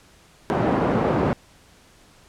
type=band-pass noise; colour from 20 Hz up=pink; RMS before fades=-21 dBFS; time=0.5-1.33 s; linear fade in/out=0 ms; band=150 to 910 Hz; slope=12 dB/octave; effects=pink hiss -53 dBFS RMS until 2.28 s + low-pass 10000 Hz 12 dB/octave